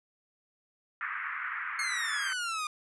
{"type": "band-pass noise", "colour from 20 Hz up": "pink", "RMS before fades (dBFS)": -36, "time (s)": [1.01, 2.33], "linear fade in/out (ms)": 0, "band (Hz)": [1200, 2100], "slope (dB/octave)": 48}
{"type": "exponential sweep", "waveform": "sawtooth", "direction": "down", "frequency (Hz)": [2172, 1207], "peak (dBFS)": -28, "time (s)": [1.79, 2.67], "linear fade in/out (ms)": 2}
{"effects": ["resampled to 24000 Hz"]}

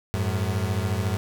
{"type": "beating tone pair", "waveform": "35% pulse", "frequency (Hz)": [93, 107], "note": ["F#2", "A2"], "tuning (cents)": [9, -48], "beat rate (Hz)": 14, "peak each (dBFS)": [-24, -25], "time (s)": [0.14, 1.17], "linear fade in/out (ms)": 0, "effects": []}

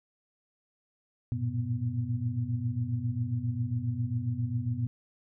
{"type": "tone cluster", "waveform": "sine", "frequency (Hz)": [96.7, 114.6, 122, 246.1], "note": ["G2", "A#2", "B2", "B3"], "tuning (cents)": [-23, -29, -21, -6], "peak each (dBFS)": [-38, -33, -31, -37], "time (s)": [1.32, 4.87], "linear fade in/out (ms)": 0, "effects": []}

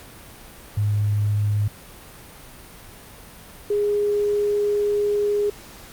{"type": "tone pair in turn", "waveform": "sine", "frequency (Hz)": [103.83, 412.5], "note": ["G#2", "G#4"], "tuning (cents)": [0, -12], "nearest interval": "2 octaves", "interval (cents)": 2388, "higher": "second", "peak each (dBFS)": -18, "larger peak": "neither", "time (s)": [[0.77, 1.68], [3.7, 5.5]], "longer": "second", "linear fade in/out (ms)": 5, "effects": ["pink hiss -43 dBFS RMS until 5.92 s", "Opus 48 kbps"]}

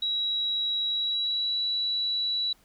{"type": "tone with pitch glide", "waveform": "sine", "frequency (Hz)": [3876, 3930], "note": ["B7", "B7"], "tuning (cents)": [-33, -9], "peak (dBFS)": -25, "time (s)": [0.02, 2.53], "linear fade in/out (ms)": 5, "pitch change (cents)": 24, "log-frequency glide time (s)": [0.86, 1.6], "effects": ["pink hiss -62 dBFS RMS until 2.64 s"]}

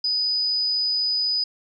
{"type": "tone", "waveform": "sine", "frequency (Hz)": 4978, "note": "D#8", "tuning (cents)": 0, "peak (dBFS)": -20, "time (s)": [0.04, 1.44], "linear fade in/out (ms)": 5, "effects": []}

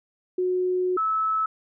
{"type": "tone pair in turn", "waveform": "sine", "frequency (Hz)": [365.4, 1302.1], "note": ["F#4", "E6"], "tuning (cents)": [-22, -22], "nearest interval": "octave + minor seventh", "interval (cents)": 2200, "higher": "second", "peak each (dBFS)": -21, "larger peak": "neither", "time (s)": [[0.38, 0.97], [0.97, 1.46]], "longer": "first", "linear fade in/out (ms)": 5, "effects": []}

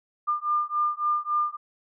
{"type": "beating tone pair", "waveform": "sine", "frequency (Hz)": [1200, 1203.6], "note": ["D6", "D6"], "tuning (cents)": [37, 42], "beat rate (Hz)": 3.6, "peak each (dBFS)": -26, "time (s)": [0.27, 1.57], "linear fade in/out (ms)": 20, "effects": []}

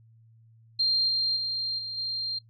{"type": "tone with level steps", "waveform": "sine", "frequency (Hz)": 4186, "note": "C8", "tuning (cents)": 0, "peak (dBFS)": [-21, -23, -27, -32, -28], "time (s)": [0.79, 2.39], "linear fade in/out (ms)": 10, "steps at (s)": [1.08, 1.36, 1.78, 1.97], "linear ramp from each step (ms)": 10, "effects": ["noise-tail reverb RT60 0.1 s tail -19 dB re dry", "added 113 Hz sine -54 dBFS peak until 2.49 s"]}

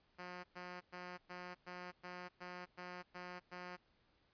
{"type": "tone bursts", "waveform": "5% pulse", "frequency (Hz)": 179.3, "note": "F3", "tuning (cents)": 46, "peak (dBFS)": -36, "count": 10, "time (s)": [0.18, 3.77], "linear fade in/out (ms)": 20, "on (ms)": 260, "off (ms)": 110, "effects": ["pink hiss -75 dBFS RMS until 4.33 s", "resampled to 11025 Hz"]}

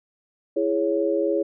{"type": "chord", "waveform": "sine", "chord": "C# minor", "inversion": "first", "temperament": "just", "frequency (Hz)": [332.6, 415.8, 554.4], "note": ["E4", "G#4", "C#5"], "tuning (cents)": [16, 2, 0], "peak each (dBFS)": -24, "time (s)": [0.56, 1.43], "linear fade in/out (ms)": 10, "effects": []}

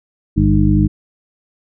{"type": "harmonic tone with a mistuned harmonic", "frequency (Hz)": 51.1, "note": "G#1", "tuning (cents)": -27, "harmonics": [1, 2, 3, 4, 6], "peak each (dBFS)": [-16, -16, -16, -16, -16], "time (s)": [0.36, 0.88], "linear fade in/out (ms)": 20, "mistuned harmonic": 1, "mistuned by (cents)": 120, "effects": []}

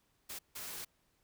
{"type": "noise bursts at uneven times", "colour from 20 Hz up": "white", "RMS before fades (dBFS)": -44, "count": 2, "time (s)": [[0.29, 0.39], [0.55, 0.85]], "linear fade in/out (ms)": 10, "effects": ["pink hiss -75 dBFS RMS until 1.23 s"]}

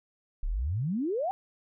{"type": "exponential sweep", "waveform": "sine", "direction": "up", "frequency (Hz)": [31.08, 803], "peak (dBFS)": -27, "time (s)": [0.43, 1.31], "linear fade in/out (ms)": 0, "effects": []}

